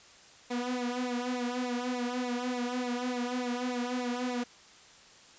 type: tone with flanger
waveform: sawtooth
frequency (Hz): 246.7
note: B3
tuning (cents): -2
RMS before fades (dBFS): -33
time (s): 0.5-4.44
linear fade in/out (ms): 10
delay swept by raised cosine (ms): 0.62 to 3.62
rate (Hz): 3.4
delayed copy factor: -1
effects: white hiss -55 dBFS RMS until 5.38 s + resampled to 16000 Hz